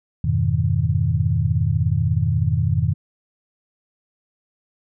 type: chord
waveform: sine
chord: F half-diminished seventh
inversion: none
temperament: equal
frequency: 87.31 / 103.83 / 123.47 / 155.56 Hz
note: F2 / Ab2 / Cb3 / Eb3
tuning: 0 / 0 / 0 / 0 cents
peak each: -22 dBFS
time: 0.24-2.94 s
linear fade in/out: 5 ms
effects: none